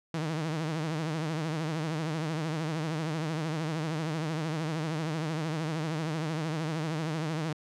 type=tone with vibrato; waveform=sawtooth; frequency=157.7 Hz; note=D#3; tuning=24 cents sharp; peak=-26 dBFS; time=0.14-7.53 s; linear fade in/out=2 ms; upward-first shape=triangle; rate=13 Hz; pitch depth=120 cents each way; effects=low-pass 7000 Hz 12 dB/octave